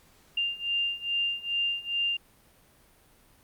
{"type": "beating tone pair", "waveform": "sine", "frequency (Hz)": [2794, 2796.4], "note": ["F7", "F7"], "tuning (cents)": [0, 2], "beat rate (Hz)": 2.4, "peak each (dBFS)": [-31, -29], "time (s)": [0.37, 2.17], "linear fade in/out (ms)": 5, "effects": ["pink hiss -60 dBFS RMS until 3.43 s", "Opus 48 kbps"]}